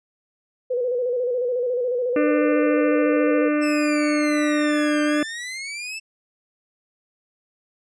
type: tone with vibrato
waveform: sine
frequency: 493.9 Hz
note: B4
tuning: in tune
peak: -20 dBFS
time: 0.7-3.49 s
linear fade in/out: 10 ms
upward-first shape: square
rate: 14 Hz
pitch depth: 49 cents each way
type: harmonic tone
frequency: 298.4 Hz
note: D4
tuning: 28 cents sharp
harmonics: 1 / 2 / 4 / 5 / 6 / 7 / 8 / 9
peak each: -19 / -25 / -31 / -33 / -35 / -36 / -37 / -38 dBFS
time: 2.16-5.23 s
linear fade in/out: 2 ms
type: exponential two-way sweep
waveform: sawtooth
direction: down then up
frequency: 2671 to 1568 to 2671 Hz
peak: -26 dBFS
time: 3.61-6 s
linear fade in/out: 20 ms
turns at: 5.03 s
effects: resampled to 22050 Hz